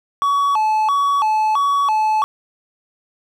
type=tone with vibrato; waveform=triangle; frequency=987.8 Hz; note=B5; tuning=in tune; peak=-12 dBFS; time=0.22-2.24 s; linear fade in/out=0 ms; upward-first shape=square; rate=1.5 Hz; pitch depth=230 cents each way; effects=9-bit